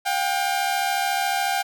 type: tone pair together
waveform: sawtooth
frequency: 719 / 793 Hz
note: F#5 / G5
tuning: -50 / +20 cents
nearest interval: major second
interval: 170 cents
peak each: -22 / -19 dBFS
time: 0.05-1.63 s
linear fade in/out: 20 ms
effects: none